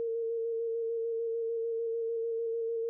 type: tone with vibrato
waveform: sine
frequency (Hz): 458.3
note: A#4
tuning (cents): -29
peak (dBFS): -30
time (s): 0-2.89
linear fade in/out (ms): 0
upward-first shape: square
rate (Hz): 6.7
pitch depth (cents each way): 17
effects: none